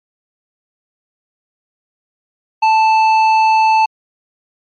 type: tone with hard clipping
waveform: sine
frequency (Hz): 880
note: A5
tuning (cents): 0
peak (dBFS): -10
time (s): 2.62-3.86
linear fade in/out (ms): 10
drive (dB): 11
effects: low-pass 4000 Hz 12 dB/octave + MP3 64 kbps